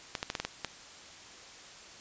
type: clicks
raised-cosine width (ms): 0.2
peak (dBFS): -15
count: 7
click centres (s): 0.152 / 0.229 / 0.301 / 0.352 / 0.4 / 0.45 / 0.647
effects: white hiss -50 dBFS RMS until 2 s + resampled to 16000 Hz